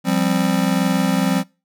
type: chord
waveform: square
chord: F suspended second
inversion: none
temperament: just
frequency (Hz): 174.61 / 196.44 / 261.9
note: F3 / G3 / C4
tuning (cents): 0 / +4 / +2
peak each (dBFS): -21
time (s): 0.04-1.44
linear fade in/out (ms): 50
effects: noise-tail reverb RT60 0.3 s tail -24 dB re dry